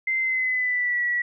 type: tone with pitch glide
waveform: sine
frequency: 2077 to 1937.9 Hz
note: C7 to B6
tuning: -13 to -33 cents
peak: -21 dBFS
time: 0.07-1.22 s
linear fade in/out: 5 ms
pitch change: -120 cents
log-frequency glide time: 0.19-1.03 s
effects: none